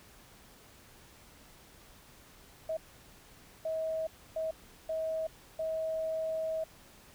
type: tone bursts at uneven times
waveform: sine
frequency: 640 Hz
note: D#5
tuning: 49 cents sharp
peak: -31 dBFS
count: 5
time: 2.69-2.77 / 3.65-4.07 / 4.36-4.51 / 4.89-5.27 / 5.59-6.64 s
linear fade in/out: 5 ms
effects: pink hiss -57 dBFS RMS until 7.14 s